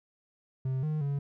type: tone with pitch steps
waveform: triangle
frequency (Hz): 131.2 / 153.7 / 141.2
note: C3 / D#3 / C#3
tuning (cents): +5 / -21 / +32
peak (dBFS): -26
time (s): 0.65-1.19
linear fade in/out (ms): 5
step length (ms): 180
effects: none